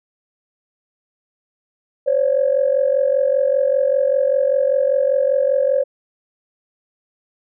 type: tone pair together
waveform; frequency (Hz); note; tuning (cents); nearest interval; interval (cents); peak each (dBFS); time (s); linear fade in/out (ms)
sine; 523.3 / 568.4; C5 / C#5; 0 / +43; minor second; 143; -16; 2.06-5.84; 20
effects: tanh soft clip ceiling -6 dBFS